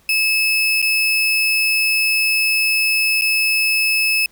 35% pulse tone with dropouts, 2600 Hz, E7, 24 cents flat, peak -13 dBFS, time 0.09-4.26 s, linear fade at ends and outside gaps 2 ms, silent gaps 0.818-0.825 / 3.212-3.219 s, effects pink hiss -55 dBFS RMS until 4.31 s

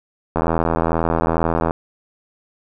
click train, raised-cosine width 1 ms, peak -4 dBFS, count 112, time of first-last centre 0.36-1.709 s, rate 82.3 Hz, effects none

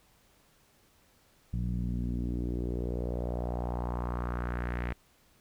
sawtooth tone with low-pass filter sweep, 60 Hz, B1, 49 cents flat, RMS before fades -33 dBFS, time 1.53-4.93 s, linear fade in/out 0 ms, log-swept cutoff 160 to 2100 Hz, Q 2.6, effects pink hiss -65 dBFS RMS until 5.4 s

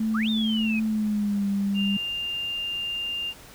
sine tone with pitch glide, 219.8 to 199.24 Hz, A3 to G3, -2 to +28 cents, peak -22 dBFS, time 0-1.97 s, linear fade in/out 5 ms, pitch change -170 cents, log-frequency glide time 0.83-1.47 s
sine exponential two-way sweep, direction up then down, 1094 to 3700 to 2472 Hz, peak -28 dBFS, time 0.14-0.8 s, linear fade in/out 10 ms, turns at 0.29 s
sine tone, 2799 Hz, F7, 3 cents sharp, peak -27 dBFS, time 1.74-3.34 s, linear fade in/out 50 ms
effects pink hiss -47 dBFS RMS until 3.54 s

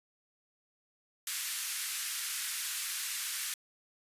white band-pass noise, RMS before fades -37 dBFS, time 1.27-3.54 s, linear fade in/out 2 ms, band 1400 to 13000 Hz, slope 24 dB/octave, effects resampled to 32000 Hz

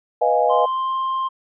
sine chord, F half-diminished seventh, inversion second, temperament equal, 493.9 / 622.3 / 698.5 / 830.6 Hz, Cb5 / Eb5 / F5 / Ab5, 0 / 0 / 0 / 0 cents, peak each -20 dBFS, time 0.21-0.66 s, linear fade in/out 10 ms
triangle tone with pitch glide, 1043 to 1053.9 Hz, C6 to C6, -6 to +12 cents, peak -18 dBFS, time 0.49-1.29 s, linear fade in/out 20 ms, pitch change +18 cents, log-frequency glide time 0.64-0.96 s
effects resampled to 8000 Hz

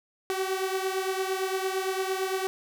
sawtooth beating tone pair, 377.1 / 385.9 Hz, F#4 / G4, +33 / -27 cents, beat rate 8.8 Hz, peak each -25 / -28 dBFS, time 0.3-2.47 s, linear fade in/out 0 ms, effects none

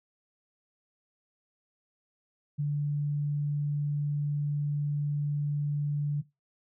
sine tone, 146 Hz, D3, 10 cents flat, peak -26 dBFS, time 2.58-6.22 s, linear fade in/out 20 ms, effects noise-tail reverb RT60 0.2 s tail -17 dB re dry

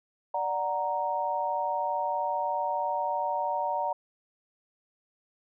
sine chord, D augmented, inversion none, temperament equal, 587.3 / 740 / 932.3 Hz, D5 / F#5 / A#5, 0 / 0 / 0 cents, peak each -33 / -32 / -29 dBFS, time 0.34-3.93 s, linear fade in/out 5 ms, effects none

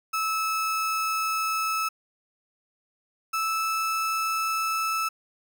35% pulse tone pair in turn, 1303 / 1311.3 Hz, E6 / E6, -20 / -9 cents, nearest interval unison, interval 11 cents, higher second, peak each -23 dBFS, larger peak neither, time 0.13-1.89 / 3.33-5.09 s, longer neither, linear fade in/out 10 ms, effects none

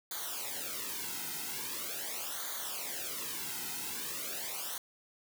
white noise with flanger, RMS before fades -39 dBFS, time 0.11-4.78 s, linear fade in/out 2 ms, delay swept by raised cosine 0.37 to 1.77 ms, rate 0.42 Hz, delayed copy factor -0.8, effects none

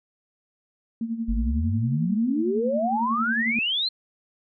sine tone with tremolo, 228.4 Hz, A#3, 35 cents flat, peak -23 dBFS, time 1.01-3.59 s, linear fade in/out 2 ms, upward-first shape sine, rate 11 Hz, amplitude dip 70%
sine exponential sweep, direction up, 45.08 to 4242 Hz, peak -22 dBFS, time 1.28-3.89 s, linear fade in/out 10 ms
effects none

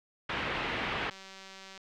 white low-pass noise, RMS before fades -34 dBFS, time 0.29-1.1 s, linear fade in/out 5 ms, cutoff 2800 Hz, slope 24 dB/octave
click train, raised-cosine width 0.2 ms, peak -31 dBFS, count 129, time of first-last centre 1.11-1.777 s, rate 192 Hz
effects none

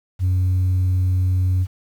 sine tone, 92.1 Hz, F#2, 7 cents flat, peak -13 dBFS, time 0.19-1.67 s, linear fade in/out 50 ms, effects tanh soft clip ceiling -14 dBFS + 8-bit

